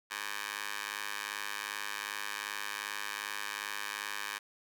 15% pulse tone with high-pass filter, 102.6 Hz, G#2, 21 cents flat, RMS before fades -39 dBFS, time 0.1-4.39 s, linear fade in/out 20 ms, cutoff 1500 Hz, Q 1.4, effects none

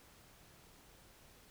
silence, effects pink hiss -62 dBFS RMS until 1.5 s

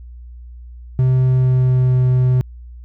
triangle tone with pitch glide, 128.7 to 127 Hz, C3 to B2, -28 to +49 cents, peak -9 dBFS, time 0.99-2.41 s, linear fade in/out 0 ms, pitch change -23 cents, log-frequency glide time 1.23-2.03 s, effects added 60 Hz sine -33 dBFS peak until 2.84 s

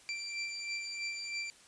25% pulse beating tone pair, 2349 / 2352.1 Hz, D7 / D7, 0 / +2 cents, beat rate 3.1 Hz, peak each -39 / -34 dBFS, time 0.09-1.5 s, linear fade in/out 0 ms, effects white hiss -59 dBFS RMS until 1.67 s + resampled to 22050 Hz

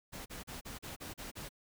pink noise bursts, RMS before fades -45 dBFS, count 8, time 0.12-1.492 s, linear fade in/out 20 ms, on 140 ms, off 36 ms, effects none

